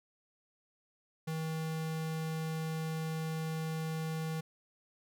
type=tone; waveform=square; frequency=159.6 Hz; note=D#3; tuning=44 cents sharp; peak=-35 dBFS; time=1.27-4.41 s; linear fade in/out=10 ms; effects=none